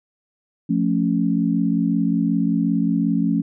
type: chord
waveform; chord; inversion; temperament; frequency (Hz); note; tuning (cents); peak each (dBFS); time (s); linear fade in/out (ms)
sine; F augmented; none; equal; 174.61 / 220 / 277.2; F3 / A3 / C#4; 0 / 0 / 0; -21; 0.69-3.42; 10
effects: none